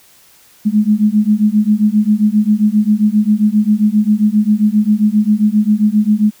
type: beating tone pair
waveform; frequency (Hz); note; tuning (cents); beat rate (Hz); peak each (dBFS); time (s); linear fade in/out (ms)
sine; 207.7 / 215.2; G#3 / A3; 0 / -38; 7.5; -12; 0.65-6.31; 20
effects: white hiss -47 dBFS RMS until 6.4 s